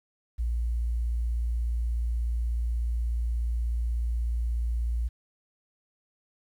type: tone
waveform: sine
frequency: 58.27 Hz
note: A#1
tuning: in tune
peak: -25 dBFS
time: 0.38-5.09 s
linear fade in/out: 20 ms
effects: 10-bit